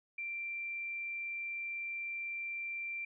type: tone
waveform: sine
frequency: 2358 Hz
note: D7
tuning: 6 cents sharp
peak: -37 dBFS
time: 0.18-3.05 s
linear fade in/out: 5 ms
effects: none